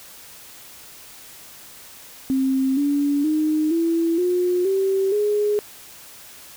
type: tone with pitch steps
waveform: sine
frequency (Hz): 265.4 / 286.1 / 308.4 / 332.5 / 358.4 / 386.3 / 416.5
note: C4 / D4 / D#4 / E4 / F4 / G4 / G#4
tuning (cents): +25 / -45 / -15 / +15 / +45 / -25 / +5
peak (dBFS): -17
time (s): 2.3-5.59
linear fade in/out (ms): 0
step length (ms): 470
effects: white hiss -43 dBFS RMS until 6.56 s